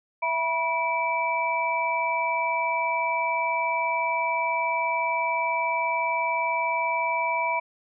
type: tone cluster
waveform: sine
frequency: 661 / 972 / 2317 Hz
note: E5 / B5 / D7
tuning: +5 / -28 / -24 cents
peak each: -30 / -25 / -28 dBFS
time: 0.22-7.6 s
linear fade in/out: 10 ms
effects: none